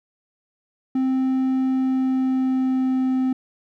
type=tone with pitch glide; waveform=triangle; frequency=261.6 to 259.3 Hz; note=C4 to C4; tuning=0 to -15 cents; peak=-16 dBFS; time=0.95-3.33 s; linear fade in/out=5 ms; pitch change=-15 cents; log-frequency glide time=1.73-3.2 s; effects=none